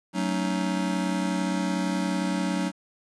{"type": "chord", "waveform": "square", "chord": "D# half-diminished seventh", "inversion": "first", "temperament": "just", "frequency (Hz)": [186.68, 224, 280, 311.1], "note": ["F#3", "A3", "C#4", "D#4"], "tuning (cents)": [16, 31, 18, 0], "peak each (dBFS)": [-28, -34, -32, -33], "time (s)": [0.13, 2.72], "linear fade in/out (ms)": 50, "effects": ["resampled to 22050 Hz", "9-bit"]}